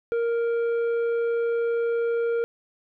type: tone with tanh clipping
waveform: sine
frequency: 466.2 Hz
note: A#4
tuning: in tune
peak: -23 dBFS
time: 0.12-2.44 s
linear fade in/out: 0 ms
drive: 7 dB
effects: none